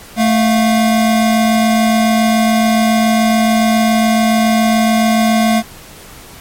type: tone pair together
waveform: square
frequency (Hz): 220.3 / 708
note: A3 / F5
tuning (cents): +2 / +23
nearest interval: octave + minor sixth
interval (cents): 2021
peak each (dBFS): -11 / -16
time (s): 0.16-5.63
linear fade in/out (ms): 50
effects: pink hiss -36 dBFS RMS until 6.4 s + MP3 64 kbps